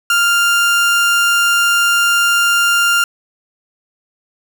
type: tone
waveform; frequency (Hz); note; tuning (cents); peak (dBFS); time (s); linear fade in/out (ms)
30% pulse; 1396.9; F6; 0; -8; 0.1-3.04; 2
effects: none